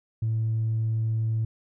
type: tone with tanh clipping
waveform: triangle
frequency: 111.5 Hz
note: A2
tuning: 23 cents sharp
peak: -23 dBFS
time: 0.22-1.45 s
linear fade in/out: 5 ms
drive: 5 dB
effects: none